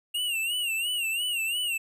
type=tone with vibrato; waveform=square; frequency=2803 Hz; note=F7; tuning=6 cents sharp; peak=-27 dBFS; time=0.14-1.78 s; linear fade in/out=10 ms; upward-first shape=sine; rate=2.9 Hz; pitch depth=110 cents each way; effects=none

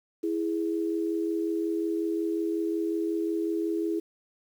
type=tone pair together; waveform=sine; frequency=329.8 / 415.3 Hz; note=E4 / G#4; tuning=+1 / 0 cents; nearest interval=major third; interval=399 cents; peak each=-27 / -31 dBFS; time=0.23-4 s; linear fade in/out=10 ms; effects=9-bit

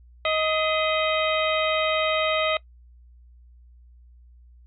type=harmonic tone with a mistuned harmonic; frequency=628 Hz; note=D#5; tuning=16 cents sharp; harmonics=1 / 2 / 3 / 4 / 5 / 6; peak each=-24 / -27 / -29 / -30 / -31 / -32 dBFS; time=0.25-2.57 s; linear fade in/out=2 ms; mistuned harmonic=3; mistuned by=+140 cents; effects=noise-tail reverb RT60 0.1 s tail -22 dB re dry + added 60 Hz sine -48 dBFS peak until 4.66 s

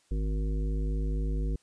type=harmonic tone; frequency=51.91 Hz; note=G#1; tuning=in tune; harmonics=1 / 3 / 5 / 7 / 9; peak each=-27 / -37 / -41 / -44 / -46 dBFS; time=0.11-1.56 s; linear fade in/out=5 ms; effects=white hiss -67 dBFS RMS until 1.62 s + resampled to 22050 Hz

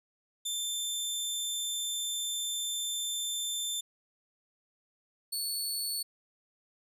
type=tone pair in turn; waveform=20% pulse; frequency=3555 / 4429 Hz; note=A7 / C#8; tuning=+17 / -2 cents; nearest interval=major third; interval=381 cents; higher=second; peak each=-26 dBFS; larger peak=neither; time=0.45-3.81 / 5.32-6.03 s; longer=first; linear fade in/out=10 ms; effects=none

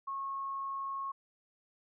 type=tone; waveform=sine; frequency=1092 Hz; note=C#6; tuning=26 cents flat; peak=-35 dBFS; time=0.07-1.12 s; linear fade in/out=10 ms; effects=none

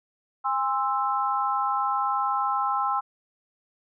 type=chord; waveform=sine; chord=Ab augmented; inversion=none; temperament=equal with one note detuned; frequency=813.5 / 1046.5 / 1318.5 Hz; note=Ab5 / C6 / E6; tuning=-36 / 0 / 0 cents; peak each=-27 dBFS; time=0.44-3.01 s; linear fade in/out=20 ms; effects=none

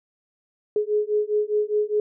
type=beating tone pair; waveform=sine; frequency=418.6 / 423.5 Hz; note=G#4 / G#4; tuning=+14 / +34 cents; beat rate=4.9 Hz; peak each=-23 dBFS; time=0.76-2 s; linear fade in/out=2 ms; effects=none

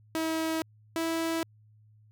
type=tone pair in turn; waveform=sawtooth; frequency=321.6 / 328 Hz; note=E4 / E4; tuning=-43 / -9 cents; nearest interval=unison; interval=34 cents; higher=second; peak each=-24 dBFS; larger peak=neither; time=0.15-0.62 / 0.96-1.43 s; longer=neither; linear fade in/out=0 ms; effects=added 107 Hz sine -56 dBFS peak until 2.11 s

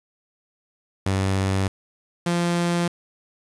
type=tone pair in turn; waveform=sawtooth; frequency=96.2 / 172.8 Hz; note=G2 / F3; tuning=-32 / -18 cents; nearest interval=minor seventh; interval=1014 cents; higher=second; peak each=-16 dBFS; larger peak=neither; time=1.06-1.68 / 2.26-2.88 s; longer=neither; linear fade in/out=5 ms; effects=resampled to 24000 Hz + 7-bit

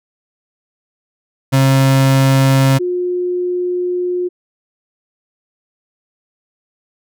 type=tone pair in turn; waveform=35% pulse / sine; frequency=134.5 / 358.2 Hz; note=C3 / F4; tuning=+48 / +44 cents; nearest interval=octave + perfect fourth; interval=1696 cents; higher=second; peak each=-7 / -15 dBFS; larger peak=first; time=1.52-2.79 / 2.79-4.29 s; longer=second; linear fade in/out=20 ms; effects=none

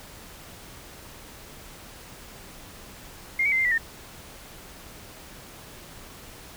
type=tone with pitch steps; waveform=sine; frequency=2121 / 2262 / 2074 / 2098 / 1959 / 1827 Hz; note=C7 / C#7 / C7 / C7 / B6 / A#6; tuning=+23 / +34 / -16 / +4 / -15 / -35 cents; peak=-20 dBFS; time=3.39-3.78 s; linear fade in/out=5 ms; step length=65 ms; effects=pink hiss -45 dBFS RMS until 6.56 s

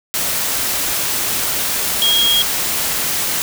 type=tone in noise; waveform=sine; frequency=3269 Hz; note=G#7; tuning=28 cents flat; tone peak=-12 dBFS; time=2.02-2.42 s; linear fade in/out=0 ms; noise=white; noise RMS=-19 dBFS; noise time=0.14-3.42 s; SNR=+4 dB; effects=none

